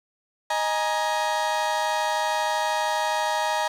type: chord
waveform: 35% pulse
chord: D# suspended fourth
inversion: none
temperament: equal with one note detuned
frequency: 622.3 / 830.6 / 943.2 Hz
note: D#5 / G#5 / A#5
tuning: 0 / 0 / +20 cents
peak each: -27 / -26 / -24 dBFS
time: 0.5-3.68 s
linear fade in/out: 5 ms
effects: low-pass 8000 Hz 12 dB/octave + 8-bit